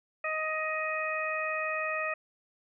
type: harmonic tone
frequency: 626 Hz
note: D#5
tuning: 10 cents sharp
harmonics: 1 / 2 / 3 / 4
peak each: -35 / -35 / -35 / -35 dBFS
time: 0.24-2.14 s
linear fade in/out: 5 ms
effects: none

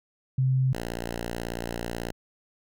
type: tone pair in turn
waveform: sine / 5% pulse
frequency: 130.81 / 58.27 Hz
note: C3 / A#1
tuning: 0 / 0 cents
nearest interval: octave + major second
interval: 1400 cents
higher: first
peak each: -20 dBFS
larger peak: neither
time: 0.38-0.73 / 0.73-2.12 s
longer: second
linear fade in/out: 5 ms
effects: none

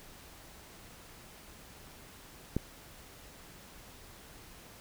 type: click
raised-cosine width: 3 ms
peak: -16 dBFS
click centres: 2.566 s
effects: pink hiss -53 dBFS RMS until 4.8 s

